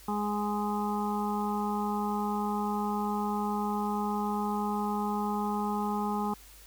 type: harmonic tone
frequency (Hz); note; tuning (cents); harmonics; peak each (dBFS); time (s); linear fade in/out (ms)
207.7; G#3; 0; 1 / 2 / 4 / 5 / 6; -31 / -37 / -33 / -38 / -39; 0.08-6.34; 5
effects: added 50 Hz sine -54 dBFS peak until 6.66 s + white hiss -54 dBFS RMS until 6.66 s